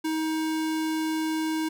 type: tone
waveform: square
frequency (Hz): 316.2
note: D#4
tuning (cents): +28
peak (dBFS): -26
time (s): 0.04-1.69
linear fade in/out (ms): 10
effects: none